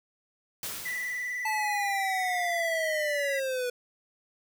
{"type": "noise with exponential decay", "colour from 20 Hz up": "white", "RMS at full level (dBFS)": -34, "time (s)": [0.63, 2.01], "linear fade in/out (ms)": 2, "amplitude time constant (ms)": 300}
{"type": "tone with vibrato", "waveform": "triangle", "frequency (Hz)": 1975.5, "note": "B6", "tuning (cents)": 0, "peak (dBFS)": -29, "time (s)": [0.85, 3.4], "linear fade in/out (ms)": 10, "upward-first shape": "sine", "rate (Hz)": 20, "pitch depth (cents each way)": 40}
{"type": "linear sweep", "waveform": "square", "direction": "down", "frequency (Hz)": [876, 487.1], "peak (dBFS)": -29, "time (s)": [1.45, 3.7], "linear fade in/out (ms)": 5}
{"effects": []}